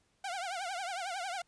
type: tone with vibrato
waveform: sawtooth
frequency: 740 Hz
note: F#5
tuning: in tune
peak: -32 dBFS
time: 0.24-1.42 s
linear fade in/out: 5 ms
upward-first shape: triangle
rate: 11 Hz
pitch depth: 170 cents each way
effects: pink hiss -73 dBFS RMS until 1.47 s + resampled to 22050 Hz